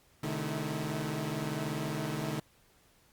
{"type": "tone cluster", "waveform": "sawtooth", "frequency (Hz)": [130.6, 151.5, 216.7, 322.7], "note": ["C3", "D#3", "A3", "E4"], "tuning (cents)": [-3, -46, -26, -37], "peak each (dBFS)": [-37, -32, -35, -36], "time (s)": [0.23, 2.4], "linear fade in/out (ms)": 5, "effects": ["pink hiss -65 dBFS RMS until 3.12 s", "Opus 48 kbps"]}